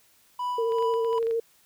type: tone with tremolo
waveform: triangle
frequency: 987.8 Hz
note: B5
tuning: in tune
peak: -24 dBFS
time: 0.39-1.19 s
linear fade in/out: 5 ms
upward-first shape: sine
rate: 2.7 Hz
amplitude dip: 60%
type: tone with vibrato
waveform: sine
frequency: 456.9 Hz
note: A#4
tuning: 35 cents flat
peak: -23 dBFS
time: 0.58-1.4 s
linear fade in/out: 5 ms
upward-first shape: sine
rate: 13 Hz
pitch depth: 25 cents each way
type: clicks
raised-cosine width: 0.3 ms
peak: -29 dBFS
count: 10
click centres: 0.721 / 0.785 / 0.825 / 0.939 / 1.047 / 1.13 / 1.18 / 1.228 / 1.269 / 1.31 s
effects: white hiss -61 dBFS RMS until 1.65 s